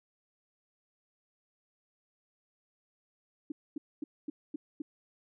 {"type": "tone bursts", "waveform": "sine", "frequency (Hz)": 297.1, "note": "D4", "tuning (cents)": 20, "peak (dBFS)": -33, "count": 6, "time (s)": [3.5, 4.82], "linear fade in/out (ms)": 5, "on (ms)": 20, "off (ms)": 240, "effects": []}